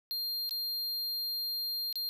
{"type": "tone with dropouts", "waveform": "square", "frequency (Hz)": 4200, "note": "C8", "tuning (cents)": 6, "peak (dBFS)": -33, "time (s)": [0.11, 2.09], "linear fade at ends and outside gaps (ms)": 0, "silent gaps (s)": [[0.493, 0.509], [1.927, 1.956]], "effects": []}